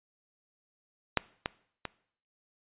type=clicks; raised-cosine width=0.3 ms; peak=-7 / -13 / -18 dBFS; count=3; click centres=1.173 / 1.459 / 1.853 s; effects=noise-tail reverb RT60 0.6 s tail -21 dB re dry + resampled to 8000 Hz